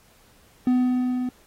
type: tone with level ramp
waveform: triangle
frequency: 250.9 Hz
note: B3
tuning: 28 cents sharp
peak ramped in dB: -14 to -22 dBFS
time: 0.67-1.29 s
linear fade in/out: 2 ms
effects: pink hiss -57 dBFS RMS until 1.46 s + AAC 48 kbps